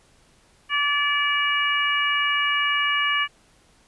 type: harmonic tone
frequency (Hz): 578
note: D5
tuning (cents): -28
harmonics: 2 / 3 / 4 / 5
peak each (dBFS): -25 / -25 / -25 / -25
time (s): 0.69-3.28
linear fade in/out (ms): 50
effects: pink hiss -58 dBFS RMS until 3.87 s + resampled to 24000 Hz